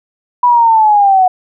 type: linear sweep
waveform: sine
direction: down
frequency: 987.8 to 730 Hz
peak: -5 dBFS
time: 0.43-1.28 s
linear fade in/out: 5 ms
effects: none